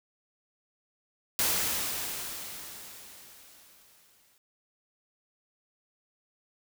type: noise with exponential decay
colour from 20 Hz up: white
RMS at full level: -26 dBFS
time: 1.39-4.38 s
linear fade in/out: 1 ms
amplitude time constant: 650 ms
effects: none